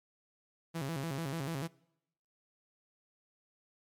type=tone with vibrato; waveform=sawtooth; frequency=150.2 Hz; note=D3; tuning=39 cents sharp; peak=-31 dBFS; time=0.74-1.68 s; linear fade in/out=20 ms; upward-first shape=square; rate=6.8 Hz; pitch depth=170 cents each way; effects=noise-tail reverb RT60 0.8 s tail -24 dB re dry + MP3 96 kbps